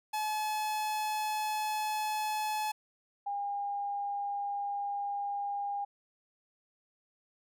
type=tone pair in turn; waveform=45% pulse / sine; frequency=856 / 808 Hz; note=A5 / G#5; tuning=-48 / -48 cents; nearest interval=minor second; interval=100 cents; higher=first; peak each=-31 / -32 dBFS; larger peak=first; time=0.13-2.72 / 3.26-5.85 s; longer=neither; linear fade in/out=10 ms; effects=none